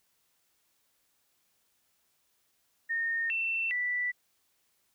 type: tone with pitch steps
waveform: sine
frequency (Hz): 1836 / 2686 / 1970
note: A#6 / E7 / B6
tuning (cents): -27 / +32 / -5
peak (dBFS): -28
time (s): 2.89-4.12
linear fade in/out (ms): 20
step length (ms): 410
effects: white hiss -73 dBFS RMS until 4.94 s